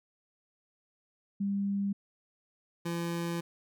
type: tone pair in turn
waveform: sine / 25% pulse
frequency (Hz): 199.3 / 170.01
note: G3 / F3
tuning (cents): +29 / -46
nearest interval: minor third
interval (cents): 275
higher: first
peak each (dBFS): -28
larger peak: neither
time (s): 1.4-1.93 / 2.85-3.41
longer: second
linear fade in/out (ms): 10
effects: none